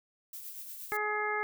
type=noise with tremolo; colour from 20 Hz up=violet; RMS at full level=-42 dBFS; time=0.33-0.97 s; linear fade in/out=2 ms; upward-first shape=triangle; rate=8.5 Hz; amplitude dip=45%
type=harmonic tone; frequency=421.6 Hz; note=G#4; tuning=26 cents sharp; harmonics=1 / 2 / 3 / 4 / 5; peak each=-36 / -36 / -36 / -36 / -36 dBFS; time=0.92-1.43 s; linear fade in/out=0 ms
effects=none